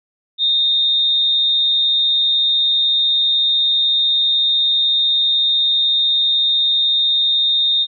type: tone with amplitude modulation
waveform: sine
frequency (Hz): 3682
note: A#7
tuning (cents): -22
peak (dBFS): -11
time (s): 0.38-7.87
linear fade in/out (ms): 50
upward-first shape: sine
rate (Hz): 234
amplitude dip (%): 35
effects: none